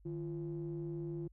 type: ring-modulated tone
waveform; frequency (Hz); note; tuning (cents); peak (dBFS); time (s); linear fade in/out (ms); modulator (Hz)
triangle; 94.8; F#2; +43; -32; 0.05-1.28; 10; 248
effects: tanh soft clip ceiling -31 dBFS + added 50 Hz sine -59 dBFS peak until 1.32 s